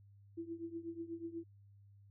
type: tone with tremolo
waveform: sine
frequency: 333.9 Hz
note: E4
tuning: 22 cents sharp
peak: -38 dBFS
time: 0.37-1.44 s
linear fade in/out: 10 ms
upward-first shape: triangle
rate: 8.2 Hz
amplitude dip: 90%
effects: added 100 Hz sine -59 dBFS peak until 2.1 s